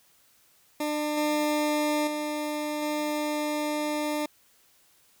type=tone with level steps; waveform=20% pulse; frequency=299.8 Hz; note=D4; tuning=36 cents sharp; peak=-22 / -19 / -24 / -22 dBFS; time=0.8-4.26 s; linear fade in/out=5 ms; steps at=1.17 / 2.07 / 2.82 s; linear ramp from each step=5 ms; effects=white hiss -62 dBFS RMS until 5.2 s

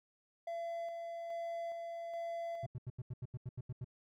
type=tone with tremolo; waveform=triangle; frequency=676 Hz; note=E5; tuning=43 cents sharp; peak=-36 dBFS; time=0.47-2.66 s; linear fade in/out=5 ms; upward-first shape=square; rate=1.2 Hz; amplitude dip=30%
type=tone bursts; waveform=triangle; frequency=124.5 Hz; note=B2; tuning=14 cents sharp; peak=-37 dBFS; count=11; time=2.63-3.845 s; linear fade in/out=5 ms; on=35 ms; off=83 ms
effects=none

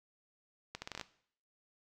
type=accelerating click train; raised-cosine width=0.2 ms; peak=-23 dBFS; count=8; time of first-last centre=0.75-1.012 s; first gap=70 ms; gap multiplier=0.78; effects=noise-tail reverb RT60 0.6 s tail -17 dB re dry

